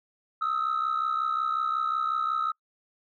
sine tone pair together, 1255.5 / 1321 Hz, D#6 / E6, +15 / +3 cents, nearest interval minor second, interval 88 cents, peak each -26 dBFS, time 0.41-2.52 s, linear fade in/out 10 ms, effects noise-tail reverb RT60 0.1 s tail -26 dB re dry + tanh soft clip ceiling -21 dBFS

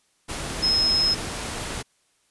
sine tone in noise, 5150 Hz, E8, 41 cents flat, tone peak -18 dBFS, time 0.62-1.15 s, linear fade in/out 20 ms, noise pink, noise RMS -31 dBFS, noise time 0.28-1.83 s, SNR +10 dB, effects white hiss -66 dBFS RMS until 2.3 s + resampled to 24000 Hz

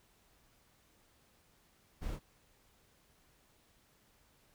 brown noise with echo, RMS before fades -39 dBFS, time 2.01-2.17 s, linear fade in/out 20 ms, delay 27 ms, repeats 1, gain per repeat -6 dB, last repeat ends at 2.197 s, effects pink hiss -69 dBFS RMS until 4.54 s

